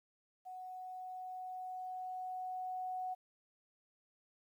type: tone with level ramp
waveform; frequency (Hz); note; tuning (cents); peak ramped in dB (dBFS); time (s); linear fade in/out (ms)
sine; 740; F#5; 0; -45 to -37; 0.45-3.15; 20
effects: 12-bit